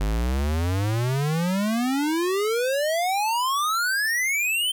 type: exponential sweep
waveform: square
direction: up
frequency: 49 to 3136 Hz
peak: -22 dBFS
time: 0-4.72 s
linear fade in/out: 10 ms
effects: none